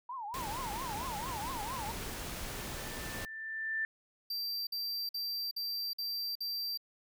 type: tone with vibrato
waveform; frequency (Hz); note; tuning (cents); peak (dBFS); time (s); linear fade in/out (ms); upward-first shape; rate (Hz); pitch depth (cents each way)
sine; 935; A#5; +5; -38; 0.09-1.92; 5; triangle; 4.4; 280
type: noise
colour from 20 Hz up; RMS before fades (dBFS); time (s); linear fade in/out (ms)
pink; -41; 0.34-3.25; 0
type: tone with exponential growth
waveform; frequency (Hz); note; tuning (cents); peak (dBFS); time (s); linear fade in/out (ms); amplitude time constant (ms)
sine; 1776; A6; +16; -30; 1.96-3.85; 1; 410
type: tone bursts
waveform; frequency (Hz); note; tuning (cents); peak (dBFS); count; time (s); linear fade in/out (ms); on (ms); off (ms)
square; 4699; D8; 0; -35; 6; 4.3-6.775; 5; 370; 51
effects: none